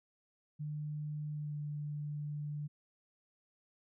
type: tone with pitch glide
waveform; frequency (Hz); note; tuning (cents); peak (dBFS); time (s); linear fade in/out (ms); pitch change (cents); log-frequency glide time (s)
sine; 150 to 147.93; D3 to D3; +37 to +13; -37; 0.59-2.68; 20; -24; 1.33-1.57
effects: none